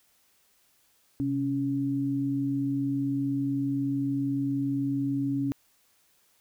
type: tone pair together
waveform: sine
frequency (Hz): 131.4 / 278.4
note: C3 / C#4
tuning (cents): +8 / +8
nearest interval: octave + minor second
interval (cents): 1300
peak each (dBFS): -32 / -26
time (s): 1.2-5.52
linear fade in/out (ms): 0
effects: white hiss -66 dBFS RMS until 6.4 s